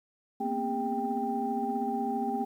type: tone cluster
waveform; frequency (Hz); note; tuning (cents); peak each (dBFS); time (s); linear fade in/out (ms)
sine; 231 / 246.4 / 263.3 / 404.1 / 789; A#3 / B3 / C4 / G#4 / G5; -16 / -4 / +11 / -47 / +11; -34 / -37 / -37 / -36 / -31; 0.4-2.45; 10
effects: tanh soft clip ceiling -17 dBFS + 10-bit